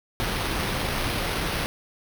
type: noise with sample-and-hold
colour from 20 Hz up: pink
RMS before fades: -27 dBFS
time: 0.2-1.66 s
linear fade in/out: 0 ms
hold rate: 7350 Hz
effects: none